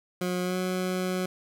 20% pulse tone with pitch glide, 180.4 to 183.98 Hz, F#3 to F#3, -44 to -10 cents, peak -22 dBFS, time 0.21-1.26 s, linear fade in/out 5 ms, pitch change +34 cents, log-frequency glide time 0.43-0.57 s, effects none

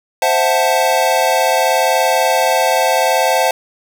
square chord, F# half-diminished seventh, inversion second, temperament equal, 523.3 / 659.3 / 740 / 880 Hz, C5 / E5 / F#5 / A5, 0 / 0 / 0 / 0 cents, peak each -18 dBFS, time 0.22-3.51 s, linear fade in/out 2 ms, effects none

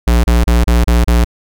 square tone bursts, 59 Hz, A#1, 22 cents sharp, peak -8 dBFS, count 6, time 0.07-1.245 s, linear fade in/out 5 ms, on 170 ms, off 31 ms, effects none

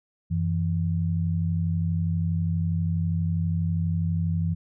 sine tone pair together, 92.5 / 164.81 Hz, F#2 / E3, 0 / 0 cents, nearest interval minor seventh, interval 1000 cents, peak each -25 dBFS, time 0.3-4.55 s, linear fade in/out 20 ms, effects none

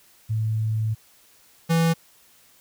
sine / square tone pair in turn, 109.8 / 165.23 Hz, A2 / E3, -3 / +4 cents, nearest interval perfect fifth, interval 707 cents, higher second, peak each -21 / -18 dBFS, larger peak second, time 0.29-0.95 / 1.69-1.94 s, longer first, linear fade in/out 20 ms, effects white hiss -56 dBFS RMS until 2.6 s

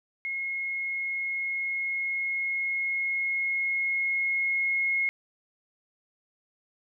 sine tone with level ramp, 2162 Hz, C#7, 44 cents flat, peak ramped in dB -29 to -23 dBFS, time 0.25-5.09 s, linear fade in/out 0 ms, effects none

